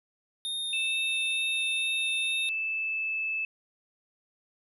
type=tone with vibrato; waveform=square; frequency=3661 Hz; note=A#7; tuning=32 cents flat; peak=-31 dBFS; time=0.45-2.49 s; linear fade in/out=0 ms; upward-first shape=sine; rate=2.2 Hz; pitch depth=10 cents each way
type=tone with pitch glide; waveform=sine; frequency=2637 to 2620 Hz; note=E7 to E7; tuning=0 to -11 cents; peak=-28 dBFS; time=0.73-3.45 s; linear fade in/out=2 ms; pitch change=-11 cents; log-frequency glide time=2.33-3.18 s
effects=none